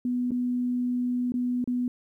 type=tone with dropouts; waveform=sine; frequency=246.9 Hz; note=B3; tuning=in tune; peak=-24 dBFS; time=0.05-1.88 s; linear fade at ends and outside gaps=2 ms; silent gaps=0.308-0.317 / 1.321-1.34 / 1.642-1.675 s; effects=11-bit